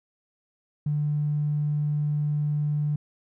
triangle tone with tanh clipping, 148.4 Hz, D3, 18 cents sharp, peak -22 dBFS, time 0.86-2.96 s, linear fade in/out 5 ms, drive 2 dB, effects none

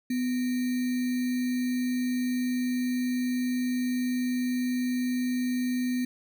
sine tone with sample-and-hold, 249.7 Hz, B3, 19 cents sharp, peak -25 dBFS, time 0.1-6.05 s, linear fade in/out 5 ms, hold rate 2100 Hz, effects none

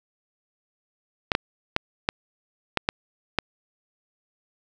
clicks, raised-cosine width 0.3 ms, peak -4 dBFS, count 7, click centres 1.318 / 1.351 / 1.764 / 2.089 / 2.773 / 2.889 / 3.387 s, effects none

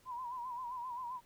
sine tone with vibrato, 987.8 Hz, B5, in tune, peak -39 dBFS, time 0.05-1.21 s, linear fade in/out 50 ms, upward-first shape sine, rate 7.6 Hz, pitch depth 84 cents each way, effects pink hiss -67 dBFS RMS until 1.25 s

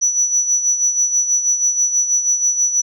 sine tone with tremolo, 5920 Hz, F#8, in tune, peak -10 dBFS, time 0.01-2.82 s, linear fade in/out 20 ms, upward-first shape sine, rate 6.2 Hz, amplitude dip 65%, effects tanh soft clip ceiling -8 dBFS

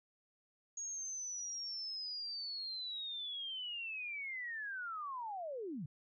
sine linear sweep, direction down, 6645 to 127 Hz, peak -40 dBFS, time 0.77-5.86 s, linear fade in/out 5 ms, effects none

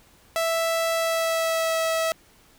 sawtooth tone with pitch glide, 659.3 to 650.2 Hz, E5 to E5, 0 to -24 cents, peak -18 dBFS, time 0.36-2.12 s, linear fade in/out 0 ms, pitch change -24 cents, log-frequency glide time 0.93-1.79 s, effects pink hiss -56 dBFS RMS until 2.58 s

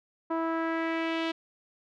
sawtooth tone with low-pass filter sweep, 327.4 Hz, E4, 12 cents flat, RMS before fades -30 dBFS, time 0.3-1.32 s, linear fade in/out 10 ms, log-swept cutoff 1100 to 3400 Hz, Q 2.1, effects none

